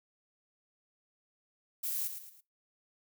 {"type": "noise with echo", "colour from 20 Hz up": "violet", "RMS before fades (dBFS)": -35, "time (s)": [1.83, 2.08], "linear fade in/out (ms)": 10, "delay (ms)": 110, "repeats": 3, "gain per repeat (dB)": -8, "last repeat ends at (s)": 2.41, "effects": ["noise-tail reverb RT60 0.2 s tail -20 dB re dry"]}